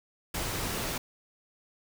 pink noise, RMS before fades -33 dBFS, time 0.34-0.98 s, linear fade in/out 5 ms, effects none

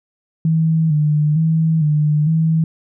sine tone with vibrato, 155.56 Hz, D#3, in tune, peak -12 dBFS, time 0.45-2.64 s, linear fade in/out 2 ms, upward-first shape square, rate 1.1 Hz, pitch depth 59 cents each way, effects none

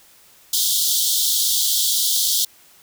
pink high-pass noise, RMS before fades -19 dBFS, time 0.53-2.45 s, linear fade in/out 5 ms, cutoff 3200 Hz, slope 96 dB/octave, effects white hiss -51 dBFS RMS until 2.82 s

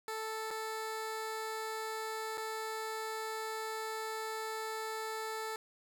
15% pulse tone with dropouts, 440 Hz, A4, in tune, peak -31 dBFS, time 0.08-5.56 s, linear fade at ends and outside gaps 1 ms, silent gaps 0.506-0.511 / 2.374-2.378 s, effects none

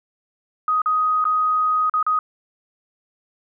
sine tone with dropouts, 1252 Hz, D#6, 10 cents sharp, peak -16 dBFS, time 0.68-2.19 s, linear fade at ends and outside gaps 2 ms, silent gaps 0.818-0.859 / 1.242-1.252 / 1.897-1.938 / 2.028-2.065 s, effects none

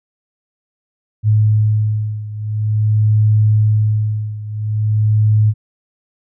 sine beating tone pair, 107 / 107.47 Hz, A2 / A2, -48 / -40 cents, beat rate 0.47 Hz, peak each -13 / -16 dBFS, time 1.23-5.54 s, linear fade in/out 50 ms, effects none

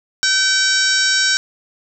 harmonic tone with a mistuned harmonic, 768 Hz, G5, 36 cents flat, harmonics 2 / 3 / 4 / 5 / 6 / 7 / 8 / 9 / 10, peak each -17 / -28 / -28 / -22 / -24 / -18 / -27 / -26 / -27 dBFS, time 0.23-1.37 s, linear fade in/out 0 ms, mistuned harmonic 7, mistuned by +53 cents, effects none

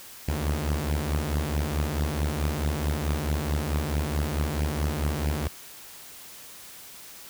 sawtooth beating tone pair, 72 / 76.6 Hz, D2 / D#2, -34 / -27 cents, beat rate 4.6 Hz, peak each -24 dBFS, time 0.28-5.48 s, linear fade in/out 5 ms, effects white hiss -45 dBFS RMS until 7.29 s

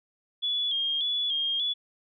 sine tone with vibrato, 3322 Hz, G#7, in tune, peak -25 dBFS, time 0.42-1.74 s, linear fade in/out 20 ms, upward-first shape square, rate 1.7 Hz, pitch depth 51 cents each way, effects none

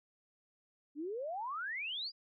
sine exponential sweep, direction up, 277.2 to 4978 Hz, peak -37 dBFS, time 0.95-2.12 s, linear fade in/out 50 ms, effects none

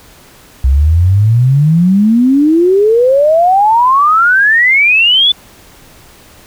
sine exponential sweep, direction up, 63.5 to 3520 Hz, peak -5 dBFS, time 0.64-5.32 s, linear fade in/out 5 ms, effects pink hiss -40 dBFS RMS until 6.46 s

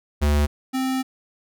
square tone pair in turn, 73.42 / 261.6 Hz, D2 / C4, 0 / 0 cents, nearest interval octave + minor seventh, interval 2200 cents, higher second, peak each -17 / -22 dBFS, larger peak first, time 0.21-0.47 / 0.73-1.03 s, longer second, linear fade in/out 20 ms, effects none

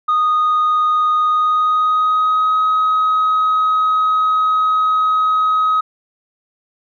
sine tone with pitch glide, 1238 to 1266.2 Hz, D#6 to D#6, -9 to +30 cents, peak -10 dBFS, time 0.08-5.81 s, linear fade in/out 10 ms, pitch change +39 cents, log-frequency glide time 1.27-2.58 s, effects tanh soft clip ceiling -10 dBFS

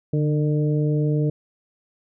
harmonic tone with a mistuned harmonic, 151.1 Hz, D3, 50 cents sharp, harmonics 1 / 2 / 3 / 4, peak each -19 / -26 / -27 / -35 dBFS, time 0.13-1.3 s, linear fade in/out 5 ms, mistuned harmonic 1, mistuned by -34 cents, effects none

